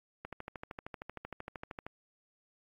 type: click train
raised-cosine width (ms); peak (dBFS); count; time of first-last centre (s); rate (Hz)
0.5; -26; 22; 0.25-1.865; 13
effects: AAC 48 kbps